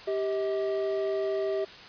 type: tone pair together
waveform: triangle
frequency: 392 / 637.2 Hz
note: G4 / D#5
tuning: 0 / +41 cents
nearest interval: minor sixth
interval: 841 cents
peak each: -26 / -29 dBFS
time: 0.07-1.65 s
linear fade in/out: 10 ms
effects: white hiss -46 dBFS RMS until 1.88 s + resampled to 11025 Hz